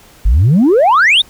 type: exponential sweep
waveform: sine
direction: up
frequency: 44.64 to 3819 Hz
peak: -4 dBFS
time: 0.25-1.22 s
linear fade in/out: 10 ms
effects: tanh soft clip ceiling -4 dBFS + pink hiss -43 dBFS RMS until 1.29 s